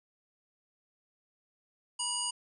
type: harmonic tone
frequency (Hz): 968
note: B5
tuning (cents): -35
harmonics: 1 / 3 / 5 / 7 / 9 / 10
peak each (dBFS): -40 / -37 / -39 / -40 / -35 / -45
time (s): 1.99-2.31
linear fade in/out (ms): 10
effects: none